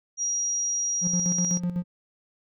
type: tone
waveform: sine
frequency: 5730 Hz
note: F8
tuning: 44 cents sharp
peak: -24 dBFS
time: 0.17-1.6 s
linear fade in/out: 50 ms
type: tone with tremolo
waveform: triangle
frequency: 176.6 Hz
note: F3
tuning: 20 cents sharp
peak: -21 dBFS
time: 1.01-1.84 s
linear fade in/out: 50 ms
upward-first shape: square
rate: 8 Hz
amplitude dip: 65%
effects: none